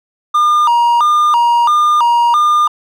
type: tone with vibrato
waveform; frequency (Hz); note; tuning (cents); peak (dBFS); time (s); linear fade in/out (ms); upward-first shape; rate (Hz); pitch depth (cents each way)
triangle; 1069; C6; +37; -6; 0.34-2.68; 10; square; 1.5; 210
effects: none